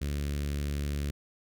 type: tone with notch filter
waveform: sawtooth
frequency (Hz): 72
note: D2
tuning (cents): -34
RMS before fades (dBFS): -32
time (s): 0.01-1.11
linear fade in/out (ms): 10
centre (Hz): 860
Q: 0.54
effects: none